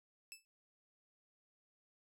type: tone with exponential decay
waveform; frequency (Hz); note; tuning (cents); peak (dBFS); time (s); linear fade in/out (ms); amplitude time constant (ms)
15% pulse; 2630; E7; -5; -38; 0.32-0.45; 0; 27
effects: none